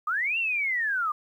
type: linear two-way sweep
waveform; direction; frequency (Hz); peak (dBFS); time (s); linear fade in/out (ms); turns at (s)
sine; up then down; 1174.7 to 2787 to 1174.7; -24; 0.07-1.12; 5; 0.38
effects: 10-bit